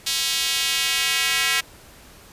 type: tone with high-pass filter sweep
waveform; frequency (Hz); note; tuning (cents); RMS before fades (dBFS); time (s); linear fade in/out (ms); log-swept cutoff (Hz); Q
square; 148.8; D3; +23; -22; 0.06-1.61; 10; 3800 to 2100; 1.5
effects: pink hiss -47 dBFS RMS until 2.32 s + resampled to 32000 Hz